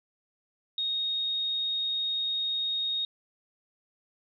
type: tone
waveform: sine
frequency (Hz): 3729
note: A#7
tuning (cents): 0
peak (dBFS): -27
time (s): 0.78-3.05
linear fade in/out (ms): 2
effects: none